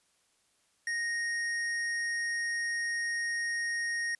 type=tone with hard clipping; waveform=sine; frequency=1864.7 Hz; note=A#6; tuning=in tune; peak=-32 dBFS; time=0.87-4.15 s; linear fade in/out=2 ms; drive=13 dB; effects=white hiss -71 dBFS RMS until 4.19 s + resampled to 24000 Hz